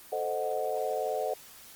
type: chord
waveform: sine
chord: A diminished seventh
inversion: none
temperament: equal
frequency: 440 / 523.3 / 622.3 / 740 Hz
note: A4 / C5 / Eb5 / Gb5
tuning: 0 / 0 / 0 / 0 cents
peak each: -34 dBFS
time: 0.12-1.34 s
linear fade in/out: 5 ms
effects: white hiss -51 dBFS RMS until 1.75 s + Opus 24 kbps